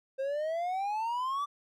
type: exponential sweep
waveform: triangle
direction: up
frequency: 526 to 1176 Hz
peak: -28 dBFS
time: 0.18-1.46 s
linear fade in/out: 20 ms
effects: none